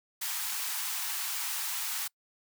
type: high-pass noise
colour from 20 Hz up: white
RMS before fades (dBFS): -34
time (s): 0.21-2.08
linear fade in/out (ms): 10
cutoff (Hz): 790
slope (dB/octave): 48
effects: noise-tail reverb RT60 0.1 s tail -26 dB re dry